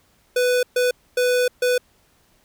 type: tone bursts at uneven times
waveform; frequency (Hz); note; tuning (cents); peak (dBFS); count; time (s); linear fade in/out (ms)
square; 496.3; B4; +8; -17; 4; 0.36-0.63 / 0.76-0.91 / 1.17-1.48 / 1.62-1.78; 5
effects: pink hiss -60 dBFS RMS until 2.44 s